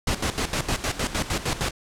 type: noise with tremolo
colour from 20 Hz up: pink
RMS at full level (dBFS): -24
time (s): 0.07-1.71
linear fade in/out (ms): 5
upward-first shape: square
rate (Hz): 6.5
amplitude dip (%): 75
effects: low-pass 9000 Hz 12 dB/octave